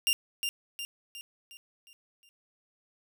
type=tone with echo; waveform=sawtooth; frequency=2794 Hz; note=F7; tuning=in tune; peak=-20 dBFS; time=0.07-0.13 s; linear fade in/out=0 ms; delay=360 ms; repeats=6; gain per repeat=-6 dB; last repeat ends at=2.29 s; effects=none